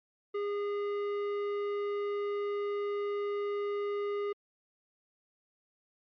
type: tone with tanh clipping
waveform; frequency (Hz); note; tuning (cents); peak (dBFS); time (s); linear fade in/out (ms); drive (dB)
triangle; 408.6; G#4; -28; -33; 0.34-4.33; 10; 16
effects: Opus 48 kbps